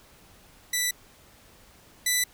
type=tone pair in turn; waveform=10% pulse; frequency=1975.5 / 1985.8 Hz; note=B6 / B6; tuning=0 / +9 cents; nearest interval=unison; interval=9 cents; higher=second; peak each=-15 / -13 dBFS; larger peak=second; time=0.73-0.91 / 2.06-2.24 s; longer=neither; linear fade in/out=5 ms; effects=pink hiss -55 dBFS RMS until 2.33 s